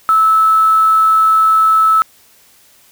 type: tone with quantisation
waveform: sine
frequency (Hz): 1305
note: E6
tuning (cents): -18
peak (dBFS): -7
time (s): 0.09-2.02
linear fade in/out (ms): 0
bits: 5
effects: white hiss -48 dBFS RMS until 2.91 s